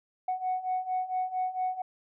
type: beating tone pair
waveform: sine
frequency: 738 / 742.4 Hz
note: F#5 / F#5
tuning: -5 / +6 cents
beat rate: 4.4 Hz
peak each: -32 / -29 dBFS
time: 0.28-1.82 s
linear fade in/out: 5 ms
effects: tanh soft clip ceiling -23 dBFS